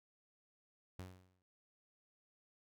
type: tone with exponential decay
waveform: sawtooth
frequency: 92.2 Hz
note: F#2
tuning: 6 cents flat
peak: -40 dBFS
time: 0.99-1.42 s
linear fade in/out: 0 ms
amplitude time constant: 93 ms
effects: none